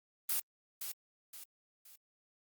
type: noise with echo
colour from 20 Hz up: blue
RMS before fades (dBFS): -33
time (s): 0.29-0.4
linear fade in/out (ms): 5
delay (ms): 520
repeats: 3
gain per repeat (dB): -8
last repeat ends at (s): 1.96
effects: Opus 32 kbps